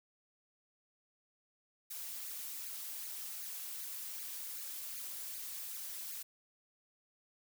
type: noise with flanger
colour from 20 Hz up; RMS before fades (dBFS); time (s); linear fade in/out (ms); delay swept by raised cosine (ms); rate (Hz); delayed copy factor
blue; -44; 1.9-6.23; 10; 0.44 to 5.54; 2.6; +0.65
effects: none